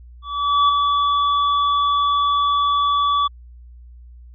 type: tone with ADSR envelope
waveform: square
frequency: 1147 Hz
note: D6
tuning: 41 cents flat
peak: -12 dBFS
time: 0.22-3.28 s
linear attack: 470 ms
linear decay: 6 ms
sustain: -4 dB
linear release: 15 ms
effects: added 60 Hz sine -39 dBFS peak until 4.34 s + resampled to 11025 Hz